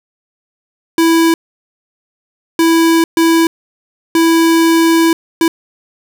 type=tone bursts at uneven times; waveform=square; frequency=329.6 Hz; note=E4; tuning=in tune; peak=-8 dBFS; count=5; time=0.98-1.34 / 2.59-3.04 / 3.17-3.47 / 4.15-5.13 / 5.41-5.48 s; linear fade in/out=2 ms; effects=none